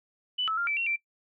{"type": "tone with pitch steps", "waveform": "sine", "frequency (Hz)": [2985, 1304, 1395, 2321, 2733, 2347], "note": ["F#7", "E6", "F6", "D7", "F7", "D7"], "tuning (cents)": [15, -19, -2, -21, -38, -2], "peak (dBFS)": -26, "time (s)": [0.38, 0.962], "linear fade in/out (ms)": 10, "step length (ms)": 97, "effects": ["noise-tail reverb RT60 0.1 s tail -21 dB re dry"]}